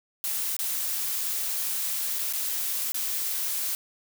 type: noise with dropouts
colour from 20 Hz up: blue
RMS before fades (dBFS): -29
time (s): 0.24-3.75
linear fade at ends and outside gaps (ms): 0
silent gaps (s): 0.566-0.591 / 2.187-2.191 / 2.326-2.335 / 2.92-2.944
effects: none